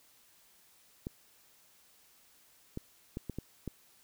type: clicks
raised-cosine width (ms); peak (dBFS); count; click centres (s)
3; -24; 6; 1.069 / 2.774 / 3.171 / 3.297 / 3.386 / 3.677
effects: white hiss -64 dBFS RMS until 4.03 s